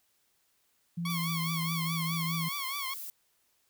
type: tone with pitch glide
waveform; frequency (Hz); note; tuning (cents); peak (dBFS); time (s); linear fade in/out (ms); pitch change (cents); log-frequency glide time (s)
sine; 170.4 to 164.5; F3 to E3; -42 to -3; -31; 0.97-2.49; 10; -61; 1.13-1.3
type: tone with vibrato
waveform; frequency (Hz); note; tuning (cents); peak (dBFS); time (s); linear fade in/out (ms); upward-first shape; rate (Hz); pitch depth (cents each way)
15% pulse; 1100; C#6; -14; -28; 1.05-2.94; 5; triangle; 4.8; 110
type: noise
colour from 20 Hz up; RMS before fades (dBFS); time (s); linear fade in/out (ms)
violet; -41; 1.1-3.1; 0
effects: white hiss -72 dBFS RMS until 3.69 s